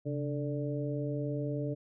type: harmonic tone with a mistuned harmonic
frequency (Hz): 146.83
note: D3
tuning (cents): 0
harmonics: 1 / 2 / 3 / 4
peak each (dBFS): -34 / -37 / -39 / -40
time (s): 0.05-1.75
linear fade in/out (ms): 20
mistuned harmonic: 1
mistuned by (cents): -120
effects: none